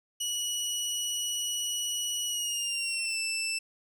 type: tone with pitch glide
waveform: 20% pulse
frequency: 2929 to 2655 Hz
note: F#7 to E7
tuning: -18 to +12 cents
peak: -24 dBFS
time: 0.2-3.59 s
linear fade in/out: 10 ms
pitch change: -170 cents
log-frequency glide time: 2.27-3.18 s
effects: none